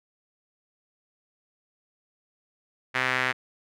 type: tone with band-pass filter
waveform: sawtooth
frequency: 128.5 Hz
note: C3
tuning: 31 cents flat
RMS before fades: -26 dBFS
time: 2.94-3.33 s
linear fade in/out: 20 ms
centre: 1900 Hz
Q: 2.4
effects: none